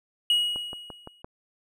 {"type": "tone with exponential decay", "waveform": "triangle", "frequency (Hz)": 2901, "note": "F#7", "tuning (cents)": -35, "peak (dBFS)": -16, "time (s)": [0.3, 1.22], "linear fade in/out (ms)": 2, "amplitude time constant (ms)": 200}
{"type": "click train", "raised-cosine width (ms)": 1, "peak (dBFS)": -25, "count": 5, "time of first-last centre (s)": [0.56, 1.245], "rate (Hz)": 5.84}
{"effects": []}